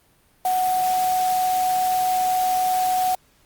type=tone in noise; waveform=sine; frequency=740 Hz; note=F#5; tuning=in tune; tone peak=-18 dBFS; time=0.45-3.15 s; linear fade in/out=2 ms; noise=white; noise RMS=-32 dBFS; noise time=0.45-3.15 s; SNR=+11 dB; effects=pink hiss -59 dBFS RMS until 3.45 s + Opus 32 kbps